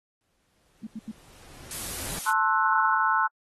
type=noise with exponential growth; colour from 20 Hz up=pink; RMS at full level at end=-36 dBFS; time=0.21-2.19 s; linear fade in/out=0 ms; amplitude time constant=430 ms
type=tone bursts; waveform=sine; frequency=220 Hz; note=A3; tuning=in tune; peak=-32 dBFS; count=3; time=0.83-1.115 s; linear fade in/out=5 ms; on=39 ms; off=84 ms
type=noise; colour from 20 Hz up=blue; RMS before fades=-33 dBFS; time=1.71-2.31 s; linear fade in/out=0 ms
type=chord; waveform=sine; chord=F# half-diminished seventh; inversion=first; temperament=equal with one note detuned; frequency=880 / 1063 / 1318.5 / 1480 Hz; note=A5 / C6 / E6 / F#6; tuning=0 / +27 / 0 / 0 cents; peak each=-26 dBFS; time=2.26-3.28 s; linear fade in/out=20 ms
effects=AAC 32 kbps